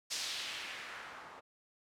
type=noise with low-pass filter sweep; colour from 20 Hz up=blue; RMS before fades=-43 dBFS; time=0.1-1.41 s; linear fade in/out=20 ms; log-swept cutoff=5400 to 910 Hz; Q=1.4; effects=none